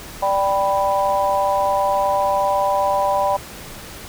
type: chord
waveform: sine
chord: G major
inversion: second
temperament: equal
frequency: 587.3 / 784 / 987.8 Hz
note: D5 / G5 / B5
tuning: 0 / 0 / 0 cents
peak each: -20 dBFS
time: 0.22-3.37 s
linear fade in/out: 10 ms
effects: pink hiss -36 dBFS RMS until 4.08 s